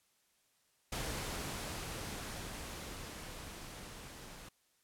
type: noise with level ramp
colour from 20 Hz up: pink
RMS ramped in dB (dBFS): -39 to -51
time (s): 0.92-4.49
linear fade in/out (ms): 5
effects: white hiss -74 dBFS RMS until 4.83 s + low-pass 12000 Hz 12 dB/octave